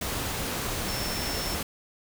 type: tone in noise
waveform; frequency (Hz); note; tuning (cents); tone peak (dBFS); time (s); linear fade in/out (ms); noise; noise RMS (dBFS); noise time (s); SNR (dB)
sine; 5380; E8; +34; -35; 0.88-1.55; 5; pink; -31; 0.01-1.63; -7
effects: none